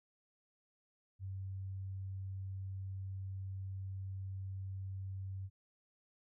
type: tone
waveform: sine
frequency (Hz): 95.9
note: G2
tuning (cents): -37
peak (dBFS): -40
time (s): 1.19-5.5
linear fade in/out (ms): 50
effects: none